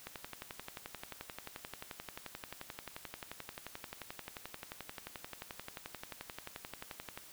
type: click train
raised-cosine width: 0.3 ms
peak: -26 dBFS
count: 82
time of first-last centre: 0.07-7.175 s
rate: 11.4 Hz
effects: white hiss -55 dBFS RMS until 7.32 s